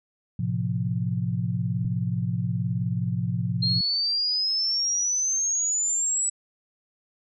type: chord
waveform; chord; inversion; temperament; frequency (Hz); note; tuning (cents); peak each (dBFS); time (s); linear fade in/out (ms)
sine; F major; first; equal with one note detuned; 110 / 128.94 / 174.61; A2 / C3 / F3; 0 / -25 / 0; -28; 0.39-3.81; 5
type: click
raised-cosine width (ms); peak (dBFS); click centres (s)
5; -24; 1.849
type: exponential sweep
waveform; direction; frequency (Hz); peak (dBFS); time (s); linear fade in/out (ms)
sine; up; 4186 to 7902; -22; 3.62-6.3; 10
effects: none